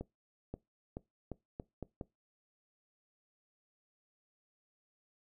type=accelerating click train; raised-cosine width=2 ms; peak=-27 dBFS; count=7; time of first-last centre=0.01-2.012 s; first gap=530 ms; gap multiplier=0.81; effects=noise-tail reverb RT60 0.2 s tail -21 dB re dry